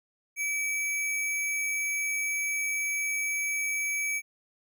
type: tone with sample-and-hold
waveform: sine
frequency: 2301 Hz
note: D7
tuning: 36 cents flat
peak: -27 dBFS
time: 0.36-4.22 s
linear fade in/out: 50 ms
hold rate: 8820 Hz
effects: none